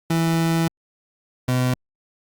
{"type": "tone pair in turn", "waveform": "30% pulse", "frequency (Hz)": [164.81, 126.41], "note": ["E3", "B2"], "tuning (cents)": [0, 41], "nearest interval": "perfect fourth", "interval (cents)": 459, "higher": "first", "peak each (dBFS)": -15, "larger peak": "neither", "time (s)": [[0.1, 0.68], [1.48, 1.74]], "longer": "first", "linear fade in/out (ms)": 5, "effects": ["Opus 48 kbps"]}